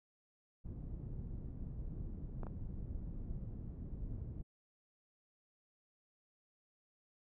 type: low-pass noise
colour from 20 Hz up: pink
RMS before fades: -44 dBFS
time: 0.64-4.43 s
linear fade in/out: 20 ms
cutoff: 180 Hz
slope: 12 dB/octave
type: clicks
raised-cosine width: 1 ms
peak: -33 dBFS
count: 2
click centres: 2.433 / 2.468 s
effects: none